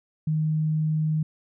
sine tone, 155.56 Hz, D#3, in tune, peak -21 dBFS, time 0.27-1.23 s, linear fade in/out 5 ms, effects none

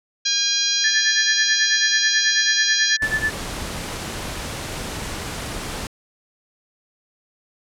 harmonic tone, 814 Hz, G#5, 35 cents flat, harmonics 2 / 3 / 4 / 5 / 6 / 7 / 8, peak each -30 / -31 / -25 / -22 / -25 / -24 / -29 dBFS, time 0.25-2.97 s, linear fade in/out 10 ms
sine tone with tremolo, 1748 Hz, A6, 12 cents flat, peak -16 dBFS, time 0.84-3.3 s, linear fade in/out 2 ms, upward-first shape sine, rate 9.2 Hz, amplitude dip 90%
pink noise, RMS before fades -29 dBFS, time 3.02-5.87 s, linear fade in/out 2 ms
effects low-pass 10000 Hz 12 dB/octave

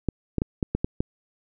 clicks, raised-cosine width 3 ms, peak -10 dBFS, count 7, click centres 0.087 / 0.383 / 0.419 / 0.628 / 0.75 / 0.845 / 1.005 s, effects none

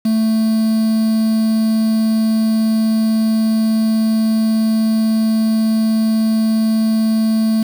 triangle tone with quantisation, 220.9 Hz, A3, 7 cents sharp, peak -10 dBFS, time 0.05-7.63 s, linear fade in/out 5 ms, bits 5, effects none

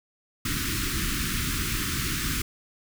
pink band-stop noise, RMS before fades -28 dBFS, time 0.45-2.42 s, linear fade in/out 5 ms, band 360 to 1200 Hz, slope 48 dB/octave, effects none

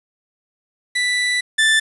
30% pulse tone pair in turn, 1975.5 / 1764.1 Hz, B6 / A6, 0 / +4 cents, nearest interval major second, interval 196 cents, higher first, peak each -14 / -10 dBFS, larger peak second, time 0.95-1.41 / 1.58-1.8 s, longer first, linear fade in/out 10 ms, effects resampled to 24000 Hz + 7-bit

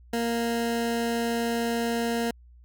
20% pulse tone, 233.1 Hz, A#3, in tune, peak -20 dBFS, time 0.13-2.31 s, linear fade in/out 5 ms, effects added 60 Hz sine -49 dBFS peak until 2.64 s

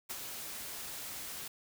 white noise with ADSR envelope, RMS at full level -38 dBFS, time 0.09-1.48 s, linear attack 19 ms, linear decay 26 ms, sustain -5 dB, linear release 5 ms, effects none

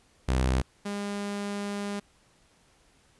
sawtooth tone pair in turn, 64.3 / 202.8 Hz, C2 / G#3, -30 / -41 cents, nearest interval octave + minor sixth, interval 1989 cents, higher second, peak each -19 / -27 dBFS, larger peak first, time 0.28-0.62 / 0.85-2 s, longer second, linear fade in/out 10 ms, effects pink hiss -63 dBFS RMS until 3.19 s + resampled to 24000 Hz

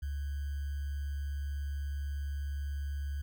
sine tone with sample-and-hold, 70.9 Hz, C#2, 40 cents sharp, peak -33 dBFS, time 0.02-3.22 s, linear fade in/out 10 ms, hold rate 1575 Hz, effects none

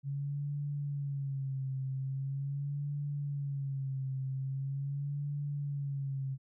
sine tone with vibrato, 138.59 Hz, C#3, in tune, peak -33 dBFS, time 0.03-6.38 s, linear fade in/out 50 ms, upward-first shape sine, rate 0.42 Hz, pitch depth 72 cents each way, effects none

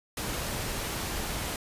pink noise, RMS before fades -33 dBFS, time 0.17-1.56 s, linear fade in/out 2 ms, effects resampled to 32000 Hz

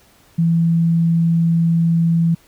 sine tone, 166.7 Hz, E3, 20 cents sharp, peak -12 dBFS, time 0.38-2.35 s, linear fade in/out 10 ms, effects pink hiss -52 dBFS RMS until 2.47 s

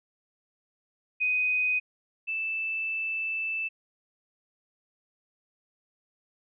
sine tone pair in turn, 2500 / 2641 Hz, D#7 / E7, +8 / +3 cents, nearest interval minor second, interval 95 cents, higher second, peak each -23 / -28 dBFS, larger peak first, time 1.2-1.8 / 2.27-3.69 s, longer second, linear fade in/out 20 ms, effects none

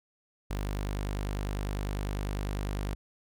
sawtooth tone, 49.99 Hz, G1, 35 cents sharp, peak -27 dBFS, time 0.5-2.95 s, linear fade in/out 10 ms, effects none

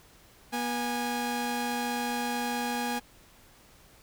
sawtooth tone pair together, 241.9 / 824.3 Hz, B3 / G#5, -36 / -13 cents, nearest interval octave + major sixth, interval 2123 cents, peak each -28 dBFS, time 0.52-3 s, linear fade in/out 20 ms, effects pink hiss -57 dBFS RMS until 4.02 s

